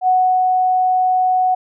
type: tone with ADSR envelope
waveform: sine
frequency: 740 Hz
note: F#5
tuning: in tune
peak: -10 dBFS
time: 0.01-1.55 s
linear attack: 67 ms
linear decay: 340 ms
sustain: -2 dB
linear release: 9 ms
effects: none